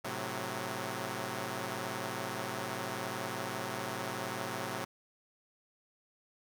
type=chord; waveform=5% pulse; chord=F# diminished; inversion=first; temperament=equal; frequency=110 / 130.81 / 185 Hz; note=A2 / C3 / F#3; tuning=0 / 0 / 0 cents; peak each=-29 dBFS; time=0.04-4.85 s; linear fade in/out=10 ms; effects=none